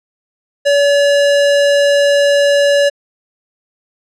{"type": "tone", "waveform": "square", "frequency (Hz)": 570, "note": "C#5", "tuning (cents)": 48, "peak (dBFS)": -9, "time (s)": [0.65, 2.9], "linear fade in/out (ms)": 20, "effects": ["low-pass 7000 Hz 12 dB/octave"]}